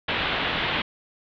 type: low-pass noise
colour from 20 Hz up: white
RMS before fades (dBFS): -26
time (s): 0.08-0.82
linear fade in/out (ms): 5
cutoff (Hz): 3600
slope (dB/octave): 48
effects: none